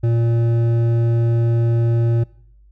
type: tone with hard clipping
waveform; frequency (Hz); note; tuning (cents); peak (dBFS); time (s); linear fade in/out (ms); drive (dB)
triangle; 116.54; A#2; 0; -16; 0.03-2.24; 10; 13
effects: noise-tail reverb RT60 0.7 s tail -22 dB re dry + added 50 Hz sine -46 dBFS peak until 2.71 s